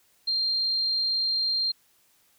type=tone; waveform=sine; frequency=4186 Hz; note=C8; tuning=in tune; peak=-23 dBFS; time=0.27-1.72 s; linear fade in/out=10 ms; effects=white hiss -64 dBFS RMS until 2.38 s